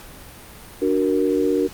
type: chord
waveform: sine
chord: D augmented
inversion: none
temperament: equal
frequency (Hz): 293.7 / 370 / 466.2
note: D4 / F#4 / A#4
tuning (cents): 0 / 0 / 0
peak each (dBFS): -21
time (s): 0.81-1.68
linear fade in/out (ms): 20
effects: pink hiss -41 dBFS RMS until 1.73 s + Opus 48 kbps